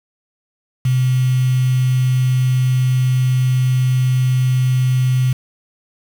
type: tone with quantisation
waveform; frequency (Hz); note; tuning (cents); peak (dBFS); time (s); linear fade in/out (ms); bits
sine; 128; C3; -38; -12; 0.85-5.33; 5; 5
effects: none